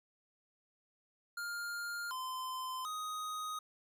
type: tone with pitch steps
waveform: square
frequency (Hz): 1406 / 1029 / 1250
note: F6 / C6 / D#6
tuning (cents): +11 / -29 / +8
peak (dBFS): -39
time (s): 1.37-3.59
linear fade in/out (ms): 5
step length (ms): 740
effects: none